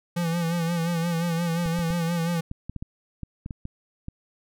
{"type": "tone with vibrato", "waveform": "square", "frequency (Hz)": 169, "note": "E3", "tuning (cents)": 43, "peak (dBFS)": -24, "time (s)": [0.16, 2.41], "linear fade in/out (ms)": 10, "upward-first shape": "sine", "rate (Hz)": 5.7, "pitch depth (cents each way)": 54}
{"type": "clicks", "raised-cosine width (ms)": 5, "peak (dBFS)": -21, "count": 12, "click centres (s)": [1.66, 1.79, 1.905, 2.514, 2.696, 2.763, 2.825, 3.233, 3.461, 3.508, 3.654, 4.084]}
{"effects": []}